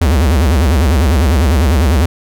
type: tone with vibrato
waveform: square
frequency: 74.1 Hz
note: D2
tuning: 16 cents sharp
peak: -9 dBFS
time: 0.01-2.06 s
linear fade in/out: 5 ms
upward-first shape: sine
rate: 10 Hz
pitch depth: 300 cents each way
effects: none